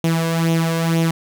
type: tone with flanger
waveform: sawtooth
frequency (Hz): 164.8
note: E3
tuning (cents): 0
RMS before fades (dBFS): -18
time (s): 0.04-1.11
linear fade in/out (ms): 2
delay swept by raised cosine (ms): 0.31 to 1.91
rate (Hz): 2.1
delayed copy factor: +0.6
effects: none